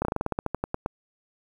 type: slowing click train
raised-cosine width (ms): 1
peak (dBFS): -12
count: 14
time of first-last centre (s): 0.02-0.861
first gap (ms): 30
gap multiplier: 1.12
effects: 8-bit